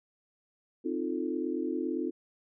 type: chord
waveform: sine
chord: F dominant seventh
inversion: second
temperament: equal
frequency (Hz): 261.6 / 311.1 / 349.2 / 440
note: C4 / Eb4 / F4 / A4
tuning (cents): 0 / 0 / 0 / 0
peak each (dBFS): -35 / -34 / -34 / -39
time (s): 0.84-2.11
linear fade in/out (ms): 20
effects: none